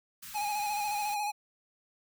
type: band-stop noise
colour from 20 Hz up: white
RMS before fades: -45 dBFS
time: 0.22-1.15 s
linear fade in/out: 10 ms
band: 250 to 1100 Hz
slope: 48 dB/octave
type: tone with vibrato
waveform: square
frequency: 831 Hz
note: G#5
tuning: 1 cent sharp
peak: -31 dBFS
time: 0.34-1.32 s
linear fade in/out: 20 ms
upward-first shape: square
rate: 14 Hz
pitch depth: 30 cents each way
effects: none